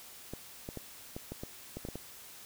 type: clicks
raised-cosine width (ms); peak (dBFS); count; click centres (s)
2; -26; 10; 0.336 / 0.689 / 0.773 / 1.165 / 1.32 / 1.435 / 1.77 / 1.851 / 1.887 / 1.956
effects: white hiss -51 dBFS RMS until 2.45 s